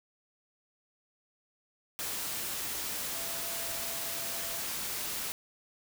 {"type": "tone in noise", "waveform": "sine", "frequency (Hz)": 671, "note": "E5", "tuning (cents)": 31, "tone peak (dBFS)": -47, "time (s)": [3.15, 4.6], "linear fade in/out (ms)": 0, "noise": "white", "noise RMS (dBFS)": -36, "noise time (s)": [1.99, 5.32], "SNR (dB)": -14, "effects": []}